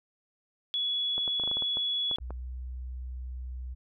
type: tone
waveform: sine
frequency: 3386 Hz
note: G#7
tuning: 33 cents sharp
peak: -27 dBFS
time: 0.74-2.16 s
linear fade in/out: 0 ms
type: clicks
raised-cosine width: 1 ms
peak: -26 dBFS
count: 12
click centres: 1.18 / 1.278 / 1.398 / 1.437 / 1.476 / 1.514 / 1.57 / 1.623 / 1.771 / 2.113 / 2.185 / 2.306 s
type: tone with pitch glide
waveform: sine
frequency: 61.74 to 62.82 Hz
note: B1 to B1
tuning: 0 to +30 cents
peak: -35 dBFS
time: 2.2-3.75 s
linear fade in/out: 20 ms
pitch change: +30 cents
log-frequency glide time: 2.37-2.44 s
effects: none